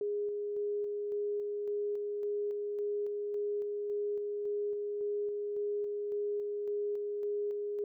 sine tone with tremolo, 412.3 Hz, G#4, 13 cents flat, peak -31 dBFS, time 0.01-7.84 s, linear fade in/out 2 ms, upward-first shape square, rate 1.8 Hz, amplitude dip 25%, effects none

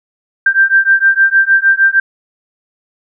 sine beating tone pair, 1573 / 1579.5 Hz, G6 / G6, +6 / +13 cents, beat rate 6.5 Hz, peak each -10 dBFS, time 0.46-2 s, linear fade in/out 5 ms, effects none

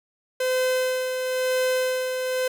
45% pulse tone with tremolo, 512 Hz, C5, 38 cents flat, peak -20 dBFS, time 0.4-2.48 s, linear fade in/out 5 ms, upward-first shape sine, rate 1 Hz, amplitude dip 45%, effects none

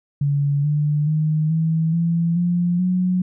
sine tone with pitch steps, 142.6 / 148.57 / 154.79 / 161.27 / 168.02 / 175.05 / 182.38 Hz, C#3 / D3 / D#3 / E3 / E3 / F3 / F#3, +49 / +20 / -9 / -38 / +33 / +4 / -25 cents, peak -16 dBFS, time 0.21-3.22 s, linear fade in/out 5 ms, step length 430 ms, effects none

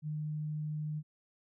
sine tone, 152.2 Hz, D#3, 38 cents flat, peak -34 dBFS, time 0.02-1.03 s, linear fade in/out 50 ms, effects none

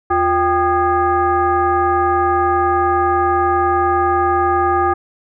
sine tone with frequency modulation, 789 Hz, G5, 11 cents sharp, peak -12 dBFS, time 0.1-4.94 s, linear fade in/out 10 ms, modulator 435 Hz, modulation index 1.3, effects none

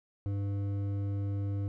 sine tone with hard clipping, 100 Hz, G2, 35 cents sharp, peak -32 dBFS, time 0.26-1.68 s, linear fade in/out 0 ms, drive 9 dB, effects none

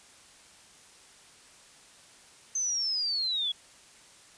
sine linear sweep, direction down, 6272 to 3322 Hz, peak -27 dBFS, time 2.55-3.52 s, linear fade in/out 5 ms, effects white hiss -55 dBFS RMS until 4.37 s + resampled to 22050 Hz

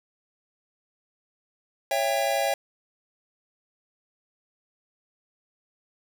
square chord, C# diminished, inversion none, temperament just, 554.4 / 665.2 / 798.3 Hz, C#5 / E5 / G5, 0 / +16 / +31 cents, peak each -28 dBFS, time 1.91-2.54 s, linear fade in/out 2 ms, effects none

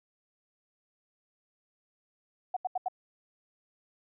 sine tone bursts, 740 Hz, F#5, in tune, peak -27 dBFS, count 4, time 2.54-2.884 s, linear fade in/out 5 ms, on 26 ms, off 80 ms, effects none

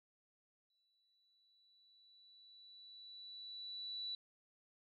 sine tone with exponential growth, 3951 Hz, B7, in tune, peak -40 dBFS, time 0.7-4.15 s, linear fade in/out 2 ms, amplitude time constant 750 ms, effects none

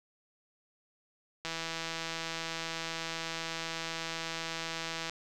click train, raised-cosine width 0.2 ms, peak -19 dBFS, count 599, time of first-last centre 1.45-5.096 s, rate 164 Hz, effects none

